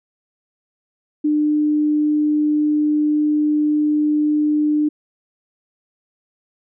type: tone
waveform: sine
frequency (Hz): 300.3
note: D4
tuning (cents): +39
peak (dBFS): -14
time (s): 1.24-4.89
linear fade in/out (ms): 10
effects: none